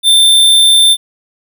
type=tone; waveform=square; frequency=3567 Hz; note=A7; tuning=23 cents sharp; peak=-5 dBFS; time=0.03-0.97 s; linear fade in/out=50 ms; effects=none